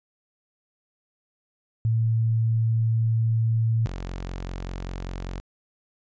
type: tone pair in turn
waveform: sine / sawtooth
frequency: 113 / 45.08 Hz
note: A2 / F#1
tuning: +47 / -44 cents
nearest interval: octave + major third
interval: 1591 cents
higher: first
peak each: -19 / -27 dBFS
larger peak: first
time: 1.85-3.86 / 3.86-5.4 s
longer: first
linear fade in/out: 0 ms
effects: resampled to 16000 Hz